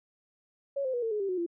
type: tone with pitch steps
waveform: sine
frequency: 556 / 518.8 / 484 / 451.6 / 421.4 / 393.2 / 366.8 / 342.3 Hz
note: C#5 / C5 / B4 / A4 / G#4 / G4 / F#4 / F4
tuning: +5 / -15 / -35 / +45 / +25 / +5 / -15 / -35 cents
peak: -28 dBFS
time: 0.76-1.464 s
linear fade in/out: 10 ms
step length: 88 ms
effects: none